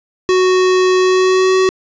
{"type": "tone with pitch glide", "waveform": "square", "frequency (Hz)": [370, 376], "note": ["F#4", "F#4"], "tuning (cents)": [0, 28], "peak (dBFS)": -10, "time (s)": [0.29, 1.69], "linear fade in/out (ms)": 0, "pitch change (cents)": 28, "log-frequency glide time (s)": [0.98, 1.57], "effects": ["resampled to 16000 Hz", "7-bit"]}